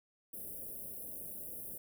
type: band-stop noise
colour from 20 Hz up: white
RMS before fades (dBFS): -45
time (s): 0.33-1.78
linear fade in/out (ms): 5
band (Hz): 630 to 10000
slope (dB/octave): 48
effects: none